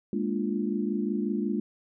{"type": "chord", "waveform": "sine", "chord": "Bb dominant seventh", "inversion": "third", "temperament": "equal", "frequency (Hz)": [207.7, 233.1, 293.7, 349.2], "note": ["Ab3", "Bb3", "D4", "F4"], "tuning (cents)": [0, 0, 0, 0], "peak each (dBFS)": [-29, -32, -33, -33], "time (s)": [0.13, 1.6], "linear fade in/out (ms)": 2, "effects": []}